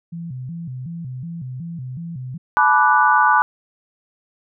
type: tone with vibrato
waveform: sine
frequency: 146.83 Hz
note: D3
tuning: in tune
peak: -27 dBFS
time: 0.12-2.38 s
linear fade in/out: 10 ms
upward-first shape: square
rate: 2.7 Hz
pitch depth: 240 cents each way
type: chord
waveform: sine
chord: B minor seventh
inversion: third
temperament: equal with one note detuned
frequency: 859.4 / 987.8 / 1174.7 / 1480 Hz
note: A5 / B5 / D6 / F#6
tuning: -41 / 0 / 0 / 0 cents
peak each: -17 dBFS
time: 2.57-3.42 s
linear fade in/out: 0 ms
effects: none